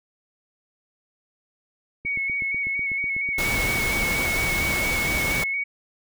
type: tone with vibrato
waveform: sine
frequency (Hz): 2217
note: C#7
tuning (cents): 0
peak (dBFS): -23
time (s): 2.05-5.64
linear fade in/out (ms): 10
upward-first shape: square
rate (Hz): 4.3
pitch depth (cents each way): 21
type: click train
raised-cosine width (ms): 3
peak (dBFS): -26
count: 27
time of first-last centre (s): 2.05-5.272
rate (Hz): 8.07
type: noise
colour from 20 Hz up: pink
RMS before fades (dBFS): -27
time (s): 3.38-5.44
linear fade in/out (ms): 5
effects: none